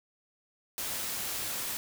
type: noise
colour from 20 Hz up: white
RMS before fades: -35 dBFS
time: 0.78-1.77 s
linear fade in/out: 0 ms
effects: none